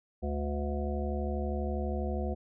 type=harmonic tone; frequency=72.3 Hz; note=D2; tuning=27 cents flat; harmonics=1 / 3 / 5 / 7 / 9 / 10; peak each=-32 / -37 / -39 / -40 / -42 / -42 dBFS; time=0.22-2.35 s; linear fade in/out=20 ms; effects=none